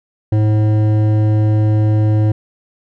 sine tone with hard clipping, 107.2 Hz, A2, 45 cents flat, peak -12 dBFS, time 0.32-2.32 s, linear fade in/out 5 ms, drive 11 dB, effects none

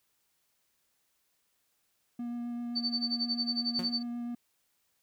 triangle tone with vibrato, 238.9 Hz, A#3, 43 cents sharp, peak -32 dBFS, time 2.19-4.35 s, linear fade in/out 5 ms, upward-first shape triangle, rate 7.7 Hz, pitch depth 12 cents each way
sine tone with tremolo, 4545 Hz, C#8, 42 cents sharp, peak -27 dBFS, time 2.75-4.03 s, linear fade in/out 20 ms, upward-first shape sine, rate 11 Hz, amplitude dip 95%
sawtooth tone with exponential decay, 180.6 Hz, F#3, 42 cents flat, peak -30 dBFS, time 3.79-3.99 s, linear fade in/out 0 ms, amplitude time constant 42 ms
effects white hiss -75 dBFS RMS until 5.02 s

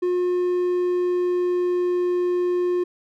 triangle tone with pitch glide, 358.5 to 356.4 Hz, F4 to F4, +45 to +35 cents, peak -17 dBFS, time 0.02-2.84 s, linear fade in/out 10 ms, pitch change -10 cents, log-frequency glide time 0.18-2.16 s, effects none

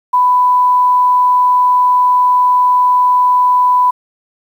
sine tone, 995 Hz, B5, 13 cents sharp, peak -7 dBFS, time 0.13-3.91 s, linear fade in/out 10 ms, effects 7-bit

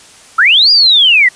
sine linear two-way sweep, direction up then down, 1238 to 4920 to 1886 Hz, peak -4 dBFS, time 0.38-1.29 s, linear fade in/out 10 ms, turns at 0.71 s, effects white hiss -39 dBFS RMS until 1.35 s + resampled to 22050 Hz

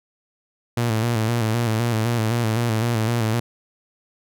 sawtooth tone with vibrato, 114.4 Hz, A#2, 32 cents flat, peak -15 dBFS, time 0.77-3.4 s, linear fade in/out 5 ms, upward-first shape square, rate 3.9 Hz, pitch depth 63 cents each way, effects none

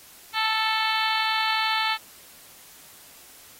harmonic tone, 440 Hz, A4, in tune, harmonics 2 / 3 / 4 / 5 / 6 / 7 / 8 / 9 / 10, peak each -27 / -29 / -30 / -31 / -32 / -32 / -33 / -34 / -34 dBFS, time 0.33-1.98 s, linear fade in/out 50 ms, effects white hiss -49 dBFS RMS until 3.59 s + AAC 48 kbps

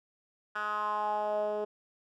10% pulse tone with band-pass filter sweep, 210.4 Hz, G#3, 23 cents sharp, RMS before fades -32 dBFS, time 0.55-1.65 s, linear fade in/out 10 ms, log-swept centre 1500 to 480 Hz, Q 4.3, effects none

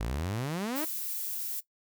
sawtooth exponential sweep, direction up, 50.5 to 330.1 Hz, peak -27 dBFS, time 0-0.85 s, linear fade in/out 10 ms
violet noise, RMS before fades -35 dBFS, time 0.75-1.61 s, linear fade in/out 20 ms
effects noise-tail reverb RT60 0.1 s tail -17 dB re dry

